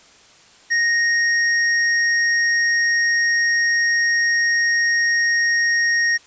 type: tone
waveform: square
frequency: 1864.7 Hz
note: A#6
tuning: in tune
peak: -16 dBFS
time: 0.7-6.18 s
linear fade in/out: 20 ms
effects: white hiss -49 dBFS RMS until 6.26 s + resampled to 16000 Hz